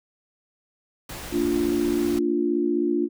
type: noise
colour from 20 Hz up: pink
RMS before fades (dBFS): -36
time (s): 1.09-2.19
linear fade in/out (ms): 5
type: chord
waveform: sine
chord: Bb major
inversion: none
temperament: equal with one note detuned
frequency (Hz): 230.1 / 293.7 / 349.2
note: Bb3 / D4 / F4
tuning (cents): -22 / 0 / 0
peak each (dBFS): -28 / -24 / -23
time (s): 1.31-3.09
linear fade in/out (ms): 50
effects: none